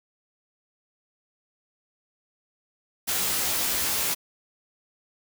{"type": "noise with comb filter", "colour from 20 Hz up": "white", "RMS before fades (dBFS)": -26, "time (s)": [3.07, 4.15], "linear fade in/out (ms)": 20, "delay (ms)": 16, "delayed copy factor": 0.7, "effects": []}